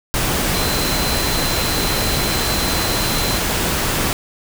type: tone in noise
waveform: sine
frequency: 4071 Hz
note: C8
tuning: 48 cents flat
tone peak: -25 dBFS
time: 0.54-3.38 s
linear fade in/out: 0 ms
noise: pink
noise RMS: -19 dBFS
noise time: 0.14-4.13 s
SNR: -9 dB
effects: none